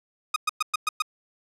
sawtooth tone bursts, 1244.5 Hz, D#6, in tune, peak -17 dBFS, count 6, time 0.34-1.022 s, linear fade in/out 5 ms, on 22 ms, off 110 ms, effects low-pass 11000 Hz 12 dB/octave

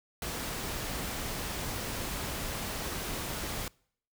pink noise, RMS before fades -36 dBFS, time 0.22-3.68 s, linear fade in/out 2 ms, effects noise-tail reverb RT60 0.6 s tail -25 dB re dry

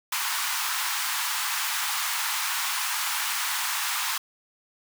pink high-pass noise, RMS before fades -28 dBFS, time 0.12-4.18 s, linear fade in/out 5 ms, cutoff 880 Hz, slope 48 dB/octave, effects none

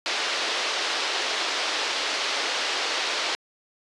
white band-pass noise, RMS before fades -27 dBFS, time 0.06-3.35 s, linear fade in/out 0 ms, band 350 to 4900 Hz, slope 24 dB/octave, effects resampled to 24000 Hz

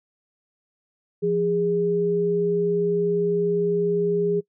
sine tone pair together, 172.56 / 410 Hz, F3 / G#4, -20 / -22 cents, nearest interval octave + minor third, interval 1498 cents, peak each -26 / -20 dBFS, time 1.22-4.41 s, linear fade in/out 20 ms, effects noise-tail reverb RT60 0.1 s tail -23 dB re dry

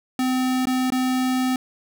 square tone with dropouts, 256.5 Hz, C4, 34 cents flat, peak -20 dBFS, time 0.19-1.56 s, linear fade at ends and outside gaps 2 ms, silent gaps 0.655-0.67 / 0.903-0.921 s, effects none

